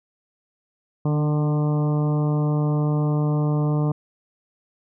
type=harmonic tone with a mistuned harmonic; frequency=149.8 Hz; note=D3; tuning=35 cents sharp; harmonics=1 / 2 / 3 / 4 / 5 / 6 / 7 / 8; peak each=-19 / -27 / -31 / -34 / -37 / -40 / -38 / -42 dBFS; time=1.05-3.92 s; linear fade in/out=5 ms; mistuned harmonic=2; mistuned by=-19 cents; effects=none